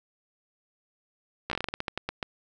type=slowing click train; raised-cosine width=0.3 ms; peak=-14 dBFS; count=14; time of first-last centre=1.5-2.228 s; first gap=14 ms; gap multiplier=1.21; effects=none